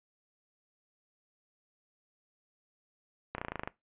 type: slowing click train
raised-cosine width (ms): 0.5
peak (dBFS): -20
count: 10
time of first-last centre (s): 3.35-3.675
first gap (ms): 32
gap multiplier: 1.03
effects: noise-tail reverb RT60 0.2 s tail -20 dB re dry + resampled to 8000 Hz